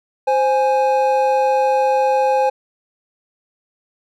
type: tone pair together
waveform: triangle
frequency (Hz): 523.3 / 830.7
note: C5 / G#5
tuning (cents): 0 / 0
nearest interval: minor sixth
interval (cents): 800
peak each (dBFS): -14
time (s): 0.27-2.5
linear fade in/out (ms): 10
effects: none